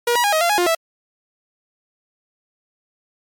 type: tone with pitch steps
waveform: sawtooth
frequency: 477.9 / 965 / 818 / 631 / 688 / 832 / 353.1 / 658 Hz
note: A#4 / B5 / G#5 / D#5 / F5 / G#5 / F4 / E5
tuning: +43 / -40 / -26 / +24 / -26 / +3 / +19 / -3 cents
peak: -11 dBFS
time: 0.07-0.75 s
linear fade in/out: 5 ms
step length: 85 ms
effects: MP3 96 kbps